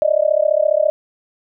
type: tone with amplitude modulation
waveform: sine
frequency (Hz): 610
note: D#5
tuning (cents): -34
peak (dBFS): -8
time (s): 0.02-0.9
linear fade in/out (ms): 0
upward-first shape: sine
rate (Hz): 34.7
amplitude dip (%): 100
effects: none

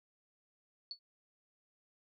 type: tone with exponential decay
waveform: sine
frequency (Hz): 4441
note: C#8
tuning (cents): +2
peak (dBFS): -36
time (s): 0.91-0.99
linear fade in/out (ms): 1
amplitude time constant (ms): 17
effects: none

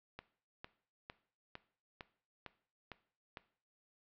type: click train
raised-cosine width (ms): 0.3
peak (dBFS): -29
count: 8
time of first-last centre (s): 0.19-3.372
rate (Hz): 2.2
effects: noise-tail reverb RT60 0.5 s tail -17 dB re dry + low-pass 4000 Hz 12 dB/octave

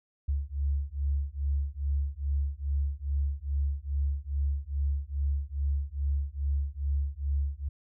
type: beating tone pair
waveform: sine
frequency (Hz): 69.3 / 71.7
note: C#2 / D2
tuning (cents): 0 / -41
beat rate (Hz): 2.4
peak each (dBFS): -30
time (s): 0.28-7.69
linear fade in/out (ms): 10
effects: none

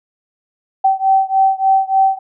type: beating tone pair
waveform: sine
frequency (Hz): 770 / 773.4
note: G5 / G5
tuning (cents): -31 / -24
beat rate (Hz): 3.4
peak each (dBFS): -13 / -14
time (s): 0.84-2.19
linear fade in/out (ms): 10
effects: none

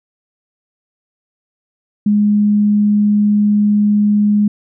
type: tone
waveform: sine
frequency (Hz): 207.7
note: G#3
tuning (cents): 0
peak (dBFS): -9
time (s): 2.06-4.48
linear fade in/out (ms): 5
effects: none

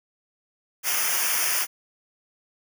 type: noise with comb filter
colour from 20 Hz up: white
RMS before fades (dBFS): -24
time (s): 0.83-1.67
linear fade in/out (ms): 50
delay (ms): 0.25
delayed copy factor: -0.95
effects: none

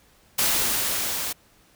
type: noise with level ramp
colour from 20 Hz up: white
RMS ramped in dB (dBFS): -21 to -29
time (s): 0.38-1.33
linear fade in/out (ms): 10
effects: pink hiss -58 dBFS RMS until 1.75 s

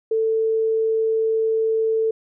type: tone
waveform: sine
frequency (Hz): 444.4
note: A4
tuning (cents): +17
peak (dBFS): -17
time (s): 0.11-2.11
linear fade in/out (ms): 5
effects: none

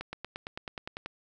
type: accelerating click train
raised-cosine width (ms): 0.3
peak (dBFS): -21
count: 11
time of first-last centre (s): 0.01-1.06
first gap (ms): 120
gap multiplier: 0.97
effects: none

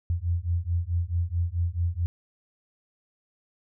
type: beating tone pair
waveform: sine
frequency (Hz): 84 / 88.6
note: E2 / F2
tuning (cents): +33 / +25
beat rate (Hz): 4.6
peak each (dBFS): -27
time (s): 0.1-2.06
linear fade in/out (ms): 0
effects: none

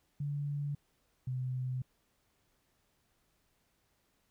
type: tone pair in turn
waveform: sine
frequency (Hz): 144.1 / 127.9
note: D3 / C3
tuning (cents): -33 / -39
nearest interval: major second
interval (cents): 206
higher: first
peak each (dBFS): -33 / -33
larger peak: neither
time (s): 0.2-0.75 / 1.27-1.82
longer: neither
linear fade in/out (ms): 5
effects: pink hiss -75 dBFS RMS until 4.3 s

